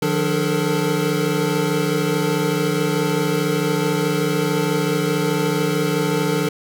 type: tone cluster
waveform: square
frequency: 152.1 / 176.8 / 295.1 / 428.4 / 462 Hz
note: D#3 / F3 / D4 / A4 / A#4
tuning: -39 / +22 / +8 / -46 / -16 cents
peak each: -25 dBFS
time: 0.02-6.49 s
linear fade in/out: 5 ms
effects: none